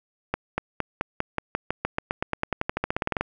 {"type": "accelerating click train", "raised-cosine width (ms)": 0.5, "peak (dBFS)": -9, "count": 26, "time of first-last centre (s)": [0.34, 3.21], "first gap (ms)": 240, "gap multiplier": 0.93, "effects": []}